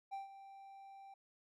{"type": "tone with ADSR envelope", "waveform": "triangle", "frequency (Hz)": 784, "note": "G5", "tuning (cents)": 0, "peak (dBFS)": -38, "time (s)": [0.11, 1.14], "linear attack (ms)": 25, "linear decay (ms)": 140, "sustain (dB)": -13, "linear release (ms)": 4, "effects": []}